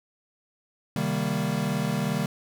square chord, C minor seventh, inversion none, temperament equal with one note detuned, 133.1 / 155.56 / 196 / 233.1 Hz, C3 / Eb3 / G3 / Bb3, +30 / 0 / 0 / 0 cents, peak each -33 / -30 / -30 / -32 dBFS, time 0.96-2.26 s, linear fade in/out 2 ms, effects none

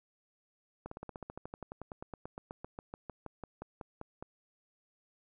slowing click train, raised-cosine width 1 ms, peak -28 dBFS, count 30, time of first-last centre 0.86-4.225 s, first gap 54 ms, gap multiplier 1.05, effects none

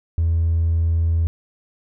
sine tone with hard clipping, 82.7 Hz, E2, 6 cents sharp, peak -16 dBFS, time 0.18-1.27 s, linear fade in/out 0 ms, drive 1 dB, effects none

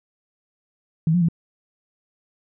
sine tone with pitch steps, 160.4 / 177.3 / 166.6 Hz, E3 / F3 / E3, -47 / +26 / +19 cents, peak -15 dBFS, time 1.07-1.286 s, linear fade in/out 2 ms, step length 72 ms, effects none

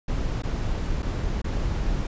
brown noise with dropouts, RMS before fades -26 dBFS, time 0.08-2.07 s, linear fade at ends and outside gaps 5 ms, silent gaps 0.422-0.434 / 1.023-1.027 / 1.418-1.442 s, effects resampled to 16000 Hz

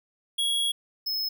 square tone pair in turn, 3322 / 5182 Hz, G#7 / E8, 0 / -30 cents, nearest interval minor sixth, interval 770 cents, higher second, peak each -24 / -27 dBFS, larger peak first, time 0.38-0.72 / 1.06-1.29 s, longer first, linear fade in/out 10 ms, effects none

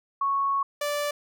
sine / sawtooth tone pair in turn, 1106 / 584.6 Hz, C#6 / D5, -4 / -8 cents, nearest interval major seventh, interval 1104 cents, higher first, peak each -22 dBFS, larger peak neither, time 0.21-0.63 / 0.81-1.11 s, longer first, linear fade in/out 5 ms, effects none

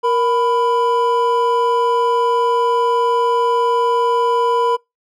triangle tone pair together, 469.3 / 994.4 Hz, A#4 / B5, +12 / +12 cents, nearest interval octave + minor second, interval 1300 cents, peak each -14 dBFS, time 0.03-4.77 s, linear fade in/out 20 ms, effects noise-tail reverb RT60 0.2 s tail -26 dB re dry

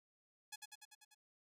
5% pulse tone with echo, 845 Hz, G#5, 30 cents sharp, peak -34 dBFS, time 0.52-0.56 s, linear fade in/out 10 ms, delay 98 ms, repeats 6, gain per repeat -3 dB, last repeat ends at 1.148 s, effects none

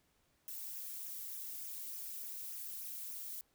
violet noise with flanger, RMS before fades -45 dBFS, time 0.48-3.41 s, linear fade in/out 0 ms, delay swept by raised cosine 0.23 to 2.03 ms, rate 3.4 Hz, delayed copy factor -0.6, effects pink hiss -75 dBFS RMS until 3.54 s

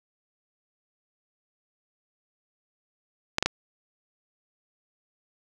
clicks, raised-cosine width 0.2 ms, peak -5 dBFS, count 3, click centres 3.384 / 3.426 / 3.46 s, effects none

